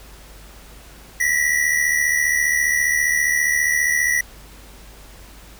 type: tone pair together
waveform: square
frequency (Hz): 1904 / 1978.9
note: A#6 / B6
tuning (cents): +36 / +3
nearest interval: minor second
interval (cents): 67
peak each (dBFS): -20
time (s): 1.2-4.21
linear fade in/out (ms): 5
effects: added 50 Hz sine -43 dBFS peak until 5.59 s + pink hiss -45 dBFS RMS until 5.59 s